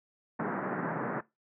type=band-pass noise; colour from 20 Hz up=pink; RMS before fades=-34 dBFS; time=0.39-1.21 s; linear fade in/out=10 ms; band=140 to 1800 Hz; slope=48 dB/octave; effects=noise-tail reverb RT60 0.2 s tail -19 dB re dry